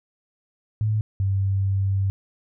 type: tone pair in turn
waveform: sine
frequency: 107.5 / 97.4 Hz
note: A2 / G2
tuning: -40 / -11 cents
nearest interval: major second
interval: 171 cents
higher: first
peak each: -19 dBFS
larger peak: neither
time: 0.81-1.01 / 1.2-2.1 s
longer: second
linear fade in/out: 0 ms
effects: none